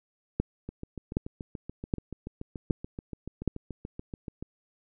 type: two click trains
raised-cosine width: 3 ms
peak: -24 / -12 dBFS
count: 27 / 5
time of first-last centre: 0.69-4.426 / 0.4-3.477 s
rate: 6.96 / 1.3 Hz
effects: none